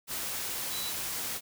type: tone in noise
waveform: sine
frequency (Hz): 3951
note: B7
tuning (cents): 0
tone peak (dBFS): -38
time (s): 0.7-0.93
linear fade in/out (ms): 50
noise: white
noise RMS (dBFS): -35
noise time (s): 0.07-1.41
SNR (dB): -6
effects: none